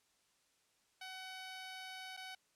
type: tone with dropouts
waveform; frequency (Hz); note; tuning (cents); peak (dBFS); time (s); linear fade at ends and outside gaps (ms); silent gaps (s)
10% pulse; 752; F#5; +28; -38; 1.01-2.35; 5; 2.167-2.173
effects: white hiss -75 dBFS RMS until 2.55 s + low-pass 9000 Hz 12 dB/octave